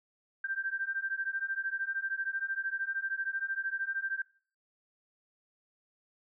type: beating tone pair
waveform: sine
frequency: 1568 / 1581 Hz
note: G6 / G6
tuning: 0 / +14 cents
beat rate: 13 Hz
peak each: -35 / -35 dBFS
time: 0.44-4.22 s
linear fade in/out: 5 ms
effects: noise-tail reverb RT60 0.4 s tail -19 dB re dry